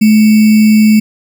sine tone with sample-and-hold, 215.3 Hz, A3, 37 cents flat, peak -3 dBFS, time 0.01-1 s, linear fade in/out 10 ms, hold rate 2450 Hz, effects none

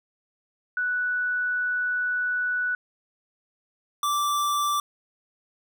sine / square tone pair in turn, 1480 / 1169.6 Hz, F#6 / D6, 0 / -7 cents, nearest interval major third, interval 407 cents, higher first, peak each -23 dBFS, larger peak neither, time 0.77-2.75 / 4.03-4.8 s, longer first, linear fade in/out 2 ms, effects none

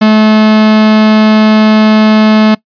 45% pulse tone, 216 Hz, A3, 32 cents flat, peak -3 dBFS, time 0.01-2.55 s, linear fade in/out 10 ms, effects noise-tail reverb RT60 0.1 s tail -22 dB re dry + resampled to 11025 Hz

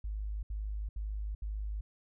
sine tone bursts, 51.9 Hz, G#1, in tune, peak -34 dBFS, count 4, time 0.04-1.81 s, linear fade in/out 5 ms, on 390 ms, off 70 ms, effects none

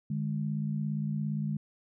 sine tone pair together, 150.31 / 207.7 Hz, D3 / G#3, +41 / 0 cents, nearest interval tritone, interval 559 cents, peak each -31 / -33 dBFS, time 0.1-1.57 s, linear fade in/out 5 ms, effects none

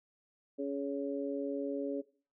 harmonic tone, 140 Hz, C#3, 18 cents sharp, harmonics 2 / 3 / 4, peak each -36 / -38 / -39 dBFS, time 0.58-2.02 s, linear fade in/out 20 ms, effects noise-tail reverb RT60 0.4 s tail -18 dB re dry

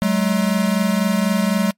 square tone pair together, 189.23 / 213.2 Hz, F#3 / G#3, +39 / +46 cents, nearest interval major second, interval 207 cents, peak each -19 dBFS, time 0.02-1.71 s, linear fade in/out 0 ms, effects noise-tail reverb RT60 0.1 s tail -24 dB re dry + MP3 64 kbps

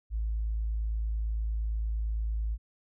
sine tone, 54.4 Hz, A1, 19 cents flat, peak -27 dBFS, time 0.1-2.58 s, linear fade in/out 50 ms, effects tanh soft clip ceiling -23 dBFS

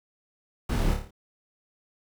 brown noise with echo, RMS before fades -26 dBFS, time 0.69-0.94 s, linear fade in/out 5 ms, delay 28 ms, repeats 6, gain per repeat -4 dB, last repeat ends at 1.108 s, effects none

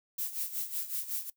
violet noise with tremolo, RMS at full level -33 dBFS, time 0.18-1.3 s, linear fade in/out 5 ms, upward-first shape sine, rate 5.4 Hz, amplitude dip 75%, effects noise-tail reverb RT60 0.1 s tail -19 dB re dry

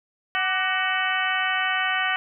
harmonic tone with a mistuned harmonic, 374.5 Hz, F#4, 21 cents sharp, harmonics 2 / 3 / 4 / 5 / 6 / 7 / 8, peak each -29 / -30 / -27 / -27 / -31 / -32 / -30 dBFS, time 0.35-2.16 s, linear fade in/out 0 ms, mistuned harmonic 3, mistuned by +78 cents, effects none

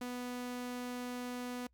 sawtooth tone, 246.9 Hz, B3, in tune, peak -35 dBFS, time 0.01-1.67 s, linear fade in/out 5 ms, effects noise-tail reverb RT60 0.1 s tail -25 dB re dry + added 60 Hz sine -68 dBFS peak until 1.73 s

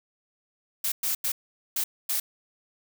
blue noise bursts at uneven times, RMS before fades -27 dBFS, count 5, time 0.84-0.92 / 1.03-1.15 / 1.24-1.32 / 1.76-1.84 / 2.09-2.2 s, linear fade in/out 5 ms, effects none

